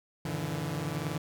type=tone cluster; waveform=sawtooth; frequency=93.6 / 115 / 145 / 154.8 / 165.8 Hz; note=F#2 / A#2 / D3 / D#3 / E3; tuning=+20 / -23 / -22 / -9 / +10 cents; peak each=-40 / -39 / -31 / -39 / -32 dBFS; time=0.25-1.18 s; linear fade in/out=5 ms; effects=none